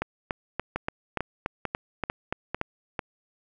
two click trains, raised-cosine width 0.5 ms, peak -12 / -13 dBFS, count 10 / 6, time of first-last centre 0.02-2.614 / 0.76-2.992 s, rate 3.47 / 2.24 Hz, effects none

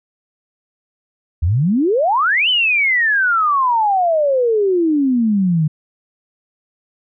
sine exponential two-way sweep, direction up then down, 74.9 to 3078 to 149.3 Hz, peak -12 dBFS, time 1.42-5.68 s, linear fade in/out 10 ms, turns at 2.49 s, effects none

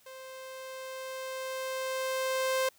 sawtooth tone with level ramp, 523.3 Hz, C5, in tune, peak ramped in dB -41 to -22 dBFS, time 0.06-2.69 s, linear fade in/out 5 ms, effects white hiss -63 dBFS RMS until 2.78 s

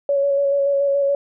sine tone with vibrato, 560 Hz, C#5, 18 cents sharp, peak -15 dBFS, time 0.09-1.15 s, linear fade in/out 2 ms, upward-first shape square, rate 7 Hz, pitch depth 15 cents each way, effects none

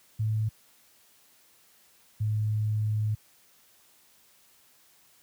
sine tone pair in turn, 108.9 / 107.21 Hz, A2 / A2, -17 / -44 cents, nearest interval unison, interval 27 cents, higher first, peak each -24 dBFS, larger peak neither, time 0.19-0.49 / 2.2-3.15 s, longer second, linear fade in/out 10 ms, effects white hiss -61 dBFS RMS until 5.22 s + high-pass 60 Hz 12 dB/octave

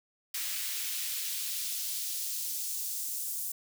white noise with high-pass filter sweep, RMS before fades -35 dBFS, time 0.34-3.52 s, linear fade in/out 5 ms, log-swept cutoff 1900 to 8100 Hz, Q 0.92, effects none

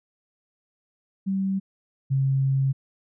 sine tone pair in turn, 193.1 / 135.11 Hz, G3 / C#3, -26 / -44 cents, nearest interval tritone, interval 618 cents, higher first, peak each -22 / -19 dBFS, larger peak second, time 1.26-1.6 / 2.1-2.73 s, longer second, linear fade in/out 20 ms, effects none

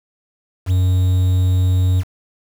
triangle tone with quantisation, 92 Hz, F#2, 9 cents flat, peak -10 dBFS, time 0.66-2.04 s, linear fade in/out 50 ms, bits 6, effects none

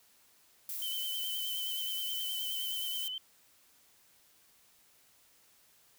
violet noise, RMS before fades -39 dBFS, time 0.69-3.08 s, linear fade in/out 2 ms
sine tone with vibrato, 3058 Hz, G7, 44 cents flat, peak -36 dBFS, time 0.82-3.18 s, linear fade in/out 2 ms, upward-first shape sine, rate 9.5 Hz, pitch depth 36 cents each way
effects white hiss -65 dBFS RMS until 5.98 s

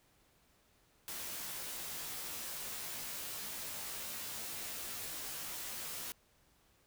white noise with comb filter, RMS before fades -43 dBFS, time 1.08-6.12 s, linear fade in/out 0 ms, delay 16 ms, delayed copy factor -1, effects pink hiss -70 dBFS RMS until 6.86 s

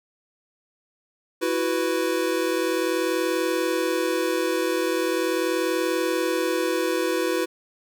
square chord, E suspended second, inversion none, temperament equal, 329.6 / 370 / 493.9 Hz, E4 / F#4 / B4, 0 / 0 / 0 cents, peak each -27 dBFS, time 1.41-7.46 s, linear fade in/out 20 ms, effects none

